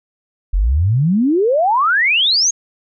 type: exponential sweep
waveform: sine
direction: up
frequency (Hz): 41.2 to 6720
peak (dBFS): -11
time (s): 0.53-2.51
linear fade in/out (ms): 10
effects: none